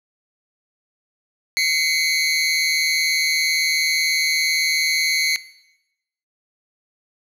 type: tone pair together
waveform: 25% pulse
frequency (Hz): 2059 / 2217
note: C7 / C#7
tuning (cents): -28 / 0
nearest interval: minor second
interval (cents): 128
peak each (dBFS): -16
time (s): 1.57-5.36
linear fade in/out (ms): 0
effects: noise-tail reverb RT60 0.9 s tail -18 dB re dry + low-pass 12000 Hz 12 dB/octave